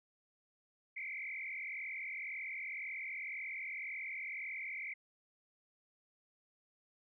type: tone with frequency modulation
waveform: sine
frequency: 2196 Hz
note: C#7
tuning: 17 cents flat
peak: -40 dBFS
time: 0.96-4.94 s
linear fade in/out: 10 ms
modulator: 41.9 Hz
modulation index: 3.6
effects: none